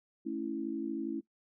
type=chord; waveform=sine; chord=A major; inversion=none; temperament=equal; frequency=220 / 277.2 / 329.6 Hz; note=A3 / C#4 / E4; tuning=0 / 0 / 0 cents; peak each=-40 / -37 / -36 dBFS; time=0.25-1.21 s; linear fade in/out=20 ms; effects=noise-tail reverb RT60 0.1 s tail -17 dB re dry